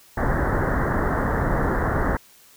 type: low-pass noise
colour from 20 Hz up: pink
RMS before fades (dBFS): -22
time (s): 0.17-2.17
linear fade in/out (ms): 5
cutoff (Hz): 1900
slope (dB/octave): 96
effects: white hiss -52 dBFS RMS until 2.56 s

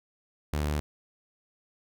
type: tone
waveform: sawtooth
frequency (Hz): 74.4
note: D2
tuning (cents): +23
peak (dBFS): -23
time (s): 0.53-0.8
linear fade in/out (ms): 0
effects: none

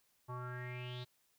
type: tone with low-pass filter sweep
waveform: square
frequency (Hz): 124.3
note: B2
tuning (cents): +12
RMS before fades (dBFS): -44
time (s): 0.28-1.05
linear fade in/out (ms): 20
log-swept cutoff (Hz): 1000 to 4000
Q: 7.3
effects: white hiss -75 dBFS RMS until 1.38 s

